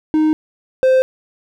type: tone pair in turn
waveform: triangle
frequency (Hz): 310.4 / 520.1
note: D#4 / C5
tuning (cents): -4 / -10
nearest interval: major sixth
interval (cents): 894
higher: second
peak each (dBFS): -9 / -7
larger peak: second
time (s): 0.14-0.33 / 0.83-1.02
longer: neither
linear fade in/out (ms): 0
effects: none